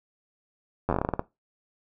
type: slowing click train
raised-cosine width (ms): 1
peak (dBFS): -11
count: 12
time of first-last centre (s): 0.89-1.194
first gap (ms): 10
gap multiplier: 1.19
effects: noise-tail reverb RT60 0.2 s tail -18 dB re dry